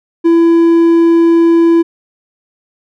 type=tone; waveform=triangle; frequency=334.6 Hz; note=E4; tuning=26 cents sharp; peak=-3 dBFS; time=0.24-1.83 s; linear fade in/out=20 ms; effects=none